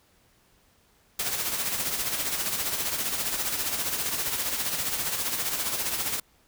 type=noise with tremolo; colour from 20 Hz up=white; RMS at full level=-27 dBFS; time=1.19-6.2 s; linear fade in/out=5 ms; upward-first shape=sine; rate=15 Hz; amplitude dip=50%; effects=pink hiss -63 dBFS RMS until 6.47 s